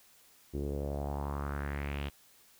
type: tone with low-pass filter sweep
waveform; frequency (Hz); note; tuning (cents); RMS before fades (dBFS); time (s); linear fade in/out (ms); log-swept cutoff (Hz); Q
sawtooth; 71.1; C#2; +45; -36; 0.53-2.1; 20; 350 to 3200; 3.4
effects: white hiss -62 dBFS RMS until 2.59 s